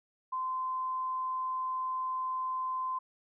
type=tone; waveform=sine; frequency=1033 Hz; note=C6; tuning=22 cents flat; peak=-31 dBFS; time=0.32-2.99 s; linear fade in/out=10 ms; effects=none